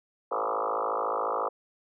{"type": "tone with frequency modulation", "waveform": "sine", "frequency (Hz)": 849, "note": "G#5", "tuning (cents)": 38, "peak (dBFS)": -26, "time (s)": [0.31, 1.49], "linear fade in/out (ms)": 10, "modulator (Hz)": 54.1, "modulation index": 7.8, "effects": []}